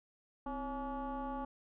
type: tone with frequency modulation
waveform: sine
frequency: 554.4 Hz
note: C#5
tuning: in tune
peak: -36 dBFS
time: 0.46-1.45 s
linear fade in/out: 5 ms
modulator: 294 Hz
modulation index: 1.8
effects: tanh soft clip ceiling -33 dBFS